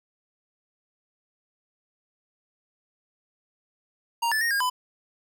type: tone with pitch steps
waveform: square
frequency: 934 / 1748 / 1857 / 1620 / 1003 Hz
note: A#5 / A6 / A#6 / G#6 / B5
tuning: +3 / -12 / -7 / -43 / +26 cents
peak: -23 dBFS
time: 4.22-4.7 s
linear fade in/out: 10 ms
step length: 96 ms
effects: none